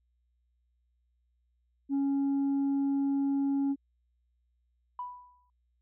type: tone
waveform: sine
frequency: 277.2 Hz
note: C#4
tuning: in tune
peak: -23 dBFS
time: 1.89-3.76 s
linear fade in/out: 50 ms
type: tone with exponential decay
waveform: sine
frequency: 987.8 Hz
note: B5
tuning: in tune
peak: -32 dBFS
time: 4.99-5.5 s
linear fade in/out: 2 ms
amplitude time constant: 110 ms
effects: tanh soft clip ceiling -25 dBFS + added 60 Hz sine -70 dBFS peak until 5.81 s